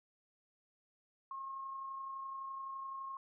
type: tone with amplitude modulation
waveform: sine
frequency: 1078 Hz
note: C#6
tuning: 49 cents flat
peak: -40 dBFS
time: 1.31-3.17 s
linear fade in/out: 2 ms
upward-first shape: sine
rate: 31.8 Hz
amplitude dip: 30%
effects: none